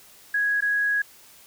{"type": "tone with dropouts", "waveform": "sine", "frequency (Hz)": 1661.2, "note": "G#6", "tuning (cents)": 0, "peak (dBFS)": -20, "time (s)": [0.34, 1.02], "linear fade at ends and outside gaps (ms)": 5, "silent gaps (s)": [0.607, 0.622], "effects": ["white hiss -51 dBFS RMS until 1.46 s"]}